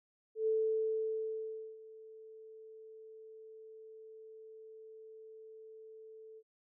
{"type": "tone with ADSR envelope", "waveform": "sine", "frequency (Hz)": 440, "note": "A4", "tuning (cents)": 0, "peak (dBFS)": -28, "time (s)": [0.35, 6.43], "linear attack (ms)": 120, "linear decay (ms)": 1300, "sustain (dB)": -22, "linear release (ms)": 52, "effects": []}